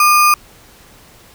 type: tone with sample-and-hold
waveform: sine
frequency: 1200 Hz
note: D6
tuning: 37 cents sharp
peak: -7 dBFS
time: 0-0.34 s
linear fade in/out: 2 ms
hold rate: 3675 Hz
effects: pink hiss -44 dBFS RMS until 1.34 s